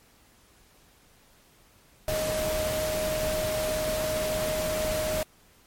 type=tone in noise; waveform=sine; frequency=622.3 Hz; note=D#5; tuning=in tune; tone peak=-27 dBFS; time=2.08-5.23 s; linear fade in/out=2 ms; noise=pink; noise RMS=-32 dBFS; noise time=2.08-5.23 s; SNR=+2 dB; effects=pink hiss -59 dBFS RMS until 5.66 s + MP3 64 kbps